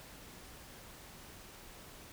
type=silence; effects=pink hiss -53 dBFS RMS until 2.12 s